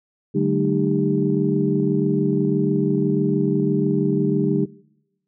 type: tone cluster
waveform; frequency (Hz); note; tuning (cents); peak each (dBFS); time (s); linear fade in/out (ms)
sine; 147.1 / 188.8 / 214.9 / 307.3 / 397.8; D3 / F#3 / A3 / D#4 / G4; +3 / +35 / -41 / -21 / +25; -23; 0.34-4.66; 20
effects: noise-tail reverb RT60 1.0 s tail -24 dB re dry + tanh soft clip ceiling -5 dBFS